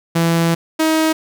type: tone pair in turn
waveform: sawtooth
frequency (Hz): 166.9 / 317.1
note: E3 / D#4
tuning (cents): +22 / +33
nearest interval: major seventh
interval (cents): 1111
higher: second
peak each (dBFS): -9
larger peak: neither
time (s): 0.15-0.55 / 0.79-1.13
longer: first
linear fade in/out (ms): 10
effects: none